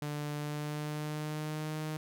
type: tone with pitch glide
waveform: sawtooth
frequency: 147.9 to 154.81 Hz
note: D3 to D#3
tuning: +13 to -8 cents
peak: -31 dBFS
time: 0.02-1.97 s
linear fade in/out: 2 ms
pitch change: +79 cents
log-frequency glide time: 0.37-1.77 s
effects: none